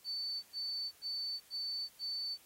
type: tone bursts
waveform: sine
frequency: 4516 Hz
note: C#8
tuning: 31 cents sharp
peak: -36 dBFS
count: 5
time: 0.04-2.378 s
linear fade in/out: 50 ms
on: 390 ms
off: 97 ms
effects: white hiss -63 dBFS RMS until 2.45 s + AAC 48 kbps